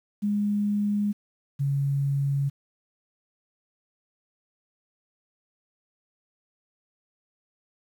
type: tone pair in turn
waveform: sine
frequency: 205.9 / 139.65 Hz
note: G#3 / C#3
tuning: -15 / +13 cents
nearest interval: perfect fifth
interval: 672 cents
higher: first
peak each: -22 dBFS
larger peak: neither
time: 0.22-1.13 / 1.59-2.5 s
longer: neither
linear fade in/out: 20 ms
effects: 9-bit